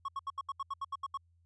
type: tone bursts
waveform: triangle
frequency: 1100 Hz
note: C#6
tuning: 14 cents flat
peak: -32 dBFS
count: 11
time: 0.05-1.174 s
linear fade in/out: 5 ms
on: 34 ms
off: 75 ms
effects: added 85 Hz sine -65 dBFS peak until 1.45 s + resampled to 22050 Hz